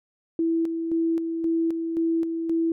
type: tone with tremolo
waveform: sine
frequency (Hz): 329.6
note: E4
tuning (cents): 0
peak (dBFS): -20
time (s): 0.39-2.72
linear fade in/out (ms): 2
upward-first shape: square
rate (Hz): 1.9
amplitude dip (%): 45
effects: none